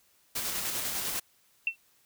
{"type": "noise with tremolo", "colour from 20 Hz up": "white", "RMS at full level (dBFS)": -32, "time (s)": [0.35, 1.2], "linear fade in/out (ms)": 10, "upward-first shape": "square", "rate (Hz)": 10, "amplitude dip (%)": 25}
{"type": "tone with exponential decay", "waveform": "sine", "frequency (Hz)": 2695, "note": "E7", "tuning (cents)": 38, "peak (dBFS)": -21, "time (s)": [1.67, 1.76], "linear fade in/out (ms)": 2, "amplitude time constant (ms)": 19}
{"effects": ["white hiss -66 dBFS RMS until 2.05 s"]}